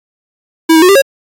square tone with pitch steps, 324.6 / 319.1 / 363.6 / 396.1 / 547 Hz, E4 / D#4 / F#4 / G4 / C#5, -27 / +44 / -30 / +18 / -23 cents, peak -4 dBFS, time 0.69-1.02 s, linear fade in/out 10 ms, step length 66 ms, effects AAC 48 kbps

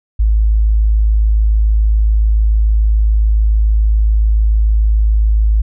sine tone, 53.5 Hz, A1, 48 cents flat, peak -8 dBFS, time 0.19-5.62 s, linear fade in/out 10 ms, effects none

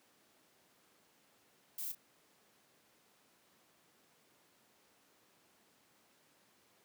violet noise with echo, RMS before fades -41 dBFS, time 1.78-1.92 s, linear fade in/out 5 ms, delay 31 ms, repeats 1, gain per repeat -11 dB, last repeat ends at 1.951 s, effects pink hiss -69 dBFS RMS until 6.84 s + high-pass 200 Hz 12 dB/octave

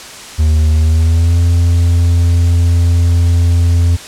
triangle tone with pitch glide, 77.78 to 85.81 Hz, D#2 to F2, 0 to -30 cents, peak -5 dBFS, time 0.38-3.97 s, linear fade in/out 20 ms, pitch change +170 cents, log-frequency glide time 0.72-1.38 s, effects white hiss -30 dBFS RMS until 4.07 s + low-pass 8000 Hz 12 dB/octave

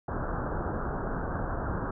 pink low-pass noise, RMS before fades -32 dBFS, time 0.08-1.91 s, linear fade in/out 5 ms, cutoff 1600 Hz, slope 96 dB/octave, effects none

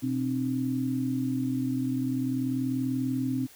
sine tone cluster, 125.8 / 261.3 / 301.7 Hz, B2 / C4 / D4, +32 / -2 / +47 cents, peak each -33 / -27 / -35 dBFS, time 0.02-3.47 s, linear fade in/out 20 ms, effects white hiss -53 dBFS RMS until 3.55 s

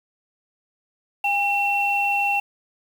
sine tone pair together, 806 / 2713 Hz, G5 / E7, +48 / +49 cents, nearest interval octave + major sixth, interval 2101 cents, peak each -22 / -21 dBFS, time 1.24-2.4 s, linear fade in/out 5 ms, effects 7-bit

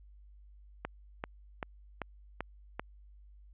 click train, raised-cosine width 0.5 ms, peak -20 dBFS, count 6, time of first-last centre 0.85-2.796 s, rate 2.57 Hz, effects added 50 Hz sine -53 dBFS peak until 3.53 s + resampled to 8000 Hz

